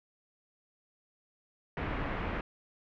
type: low-pass noise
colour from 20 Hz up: pink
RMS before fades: -35 dBFS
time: 1.77-2.41 s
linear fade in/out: 2 ms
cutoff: 2400 Hz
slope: 24 dB/octave
effects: none